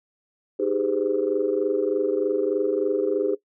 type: chord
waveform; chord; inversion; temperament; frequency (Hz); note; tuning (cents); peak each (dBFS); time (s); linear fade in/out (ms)
sine; Ab major seventh; second; equal with one note detuned; 311.1 / 392 / 415.3 / 510.7; Eb4 / G4 / Ab4 / C5; 0 / 0 / 0 / -42; -28 / -25 / -24 / -27; 0.59-3.35; 10
effects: noise-tail reverb RT60 0.1 s tail -17 dB re dry + tanh soft clip ceiling -11 dBFS